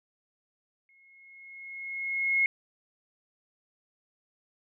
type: tone with exponential growth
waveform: sine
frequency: 2165 Hz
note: C#7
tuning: 41 cents flat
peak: -20 dBFS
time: 0.89-2.46 s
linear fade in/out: 1 ms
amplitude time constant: 340 ms
effects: none